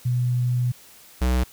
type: tone pair in turn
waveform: sine / square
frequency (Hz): 123.47 / 62.74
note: B2 / B1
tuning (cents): 0 / +28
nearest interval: octave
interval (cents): 1172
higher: first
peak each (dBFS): -19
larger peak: neither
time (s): 0.05-0.72 / 1.21-1.44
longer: first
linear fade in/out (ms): 10
effects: white hiss -49 dBFS RMS until 1.52 s